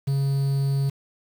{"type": "tone with quantisation", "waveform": "triangle", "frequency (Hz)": 138, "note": "C#3", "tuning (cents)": -7, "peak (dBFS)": -18, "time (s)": [0.07, 0.9], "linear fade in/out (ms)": 10, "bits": 7, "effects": []}